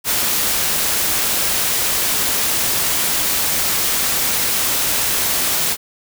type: noise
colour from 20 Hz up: white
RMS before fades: -18 dBFS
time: 0.04-5.77 s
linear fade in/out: 50 ms
effects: none